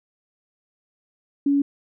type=tone; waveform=sine; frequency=282.1 Hz; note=C#4; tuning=30 cents sharp; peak=-16 dBFS; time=1.46-1.62 s; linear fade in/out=5 ms; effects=none